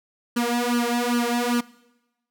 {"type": "tone with flanger", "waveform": "sawtooth", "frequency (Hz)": 240, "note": "B3", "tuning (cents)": -49, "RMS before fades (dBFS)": -23, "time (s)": [0.36, 1.61], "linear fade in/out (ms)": 10, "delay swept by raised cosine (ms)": [0.67, 3.07], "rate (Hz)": 2.5, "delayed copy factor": 0.9, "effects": ["noise-tail reverb RT60 1.0 s tail -21 dB re dry"]}